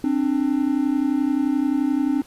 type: tone pair together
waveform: triangle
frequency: 266 / 297.5 Hz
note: C4 / D4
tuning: +29 / +22 cents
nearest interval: major second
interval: 193 cents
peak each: -19 dBFS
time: 0.04-2.22 s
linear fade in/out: 2 ms
effects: pink hiss -50 dBFS RMS until 2.26 s + resampled to 32000 Hz